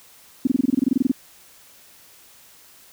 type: tone bursts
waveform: sine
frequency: 261.6 Hz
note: C4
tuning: in tune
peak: -13 dBFS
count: 15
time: 0.45-1.116 s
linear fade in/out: 5 ms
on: 22 ms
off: 24 ms
effects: white hiss -50 dBFS RMS until 2.92 s